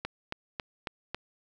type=click train; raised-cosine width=0.3 ms; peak=-17 dBFS; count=5; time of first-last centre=0.05-1.146 s; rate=3.65 Hz; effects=none